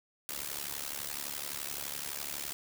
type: noise with amplitude modulation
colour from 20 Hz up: white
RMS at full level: -35 dBFS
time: 0.29-2.53 s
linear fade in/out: 0 ms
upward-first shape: sine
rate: 71.8 Hz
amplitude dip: 90%
effects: none